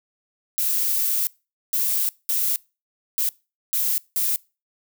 violet noise bursts at uneven times, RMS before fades -22 dBFS, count 6, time 0.58-1.27 / 1.73-2.09 / 2.29-2.56 / 3.18-3.29 / 3.73-3.98 / 4.16-4.36 s, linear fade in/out 0 ms, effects noise-tail reverb RT60 0.3 s tail -24 dB re dry

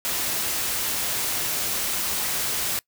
white noise, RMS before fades -26 dBFS, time 0.05-2.79 s, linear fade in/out 0 ms, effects noise-tail reverb RT60 0.1 s tail -23 dB re dry

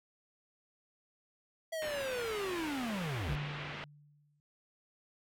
square linear sweep, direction down, 659.3 to 48 Hz, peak -36 dBFS, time 1.72-3.36 s, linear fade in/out 10 ms
white low-pass noise, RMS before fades -44 dBFS, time 1.82-3.84 s, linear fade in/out 0 ms, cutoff 3000 Hz, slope 24 dB/octave
sine tone with exponential decay, 146.83 Hz, D3, in tune, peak -32 dBFS, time 3.29-4.4 s, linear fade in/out 0 ms, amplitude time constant 240 ms
effects none

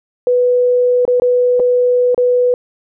sine tone with dropouts, 493.9 Hz, B4, in tune, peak -9 dBFS, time 0.27-2.54 s, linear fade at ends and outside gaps 1 ms, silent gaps 1.052-1.078 / 1.199-1.22 / 1.596-1.6 / 2.146-2.178 s, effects none

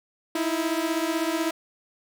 sawtooth beating tone pair, 317.7 / 333.7 Hz, D#4 / E4, +36 / +21 cents, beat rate 16 Hz, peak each -23 dBFS, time 0.35-1.51 s, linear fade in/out 5 ms, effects none

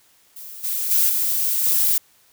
violet noise with level steps, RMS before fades -37 / -24 / -17 / -21 / -18 dBFS, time 0.36-1.98 s, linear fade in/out 5 ms, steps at 0.63 / 0.9 / 1.08 / 1.63 s, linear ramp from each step 20 ms, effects white hiss -57 dBFS RMS until 2.32 s

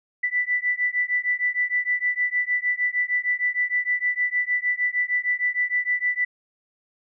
sine beating tone pair, 1975.5 / 1982 Hz, B6 / B6, 0 / +6 cents, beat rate 6.5 Hz, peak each -24 dBFS, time 0.23-6.25 s, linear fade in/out 10 ms, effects none

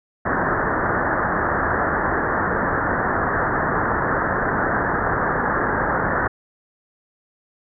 white low-pass noise, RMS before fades -21 dBFS, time 0.25-6.28 s, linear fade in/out 10 ms, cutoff 1800 Hz, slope 96 dB/octave, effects none

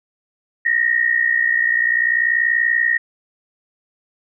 sine tone pair together, 1839.5 / 1900 Hz, A#6 / A#6, -24 / +33 cents, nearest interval minor second, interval 57 cents, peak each -17 dBFS, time 0.65-2.98 s, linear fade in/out 10 ms, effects none

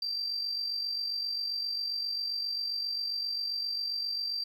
sine tone with amplitude modulation, 4697 Hz, D8, 1 cent flat, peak -27 dBFS, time 0.02-4.44 s, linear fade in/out 5 ms, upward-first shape sine, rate 47.5 Hz, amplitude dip 55%, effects tanh soft clip ceiling -26 dBFS + 11-bit

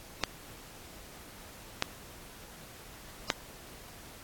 clicks, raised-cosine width 0.2 ms, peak -8 dBFS, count 3, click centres 0.237 / 1.824 / 3.302 s, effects pink hiss -50 dBFS RMS until 4.23 s + AAC 64 kbps

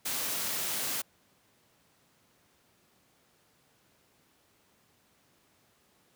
white noise, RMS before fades -33 dBFS, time 0.05-1.02 s, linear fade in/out 10 ms, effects pink hiss -67 dBFS RMS until 6.15 s + high-pass 100 Hz 12 dB/octave

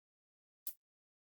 violet noise with exponential decay, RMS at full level -33 dBFS, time 0.67-0.76 s, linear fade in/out 0 ms, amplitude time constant 18 ms, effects Opus 24 kbps

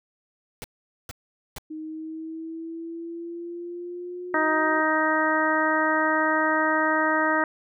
pink noise bursts, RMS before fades -36 dBFS, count 3, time 0.62-1.583 s, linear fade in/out 0 ms, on 21 ms, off 450 ms
sine exponential sweep, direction up, 311.1 to 370 Hz, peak -32 dBFS, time 1.7-4.81 s, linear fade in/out 10 ms
harmonic tone, 312.8 Hz, D#4, 9 cents sharp, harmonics 1 / 2 / 3 / 4 / 5 / 6, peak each -27 / -27 / -27 / -27 / -27 / -27 dBFS, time 4.34-7.44 s, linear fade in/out 2 ms
effects none

